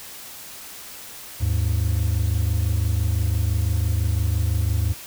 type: tone pair together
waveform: triangle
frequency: 77 / 102.94 Hz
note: D#2 / G#2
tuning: -17 / -15 cents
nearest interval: perfect fourth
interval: 502 cents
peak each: -19 dBFS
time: 1.4-4.94 s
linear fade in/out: 20 ms
effects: tanh soft clip ceiling -10 dBFS + white hiss -39 dBFS RMS until 5.06 s